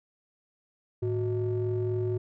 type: ring-modulated tone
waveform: triangle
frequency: 130 Hz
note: C3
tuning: 11 cents flat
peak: -21 dBFS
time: 1.02-2.18 s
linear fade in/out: 10 ms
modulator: 238 Hz
effects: none